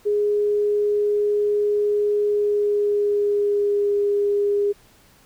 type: tone with pitch glide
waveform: sine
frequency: 414.5 to 407.4 Hz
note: G#4 to G#4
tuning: -3 to -33 cents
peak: -17 dBFS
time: 0.05-4.73 s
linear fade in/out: 20 ms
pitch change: -30 cents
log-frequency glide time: 2.27-3.95 s
effects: pink hiss -54 dBFS RMS until 5.25 s